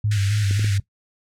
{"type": "tone with vibrato", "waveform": "sine", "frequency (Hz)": 102.2, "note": "G#2", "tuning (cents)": -27, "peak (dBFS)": -18, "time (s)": [0.04, 0.8], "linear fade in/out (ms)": 5, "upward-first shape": "square", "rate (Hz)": 3.8, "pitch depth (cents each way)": 53}
{"type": "high-pass noise", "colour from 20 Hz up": "pink", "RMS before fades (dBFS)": -32, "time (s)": [0.11, 0.78], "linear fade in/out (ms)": 5, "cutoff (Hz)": 1400, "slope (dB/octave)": 96}
{"type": "clicks", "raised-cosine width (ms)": 3, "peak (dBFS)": -18, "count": 3, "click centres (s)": [0.51, 0.595, 0.645]}
{"effects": ["noise-tail reverb RT60 0.1 s tail -17 dB re dry", "low-pass 8000 Hz 12 dB/octave"]}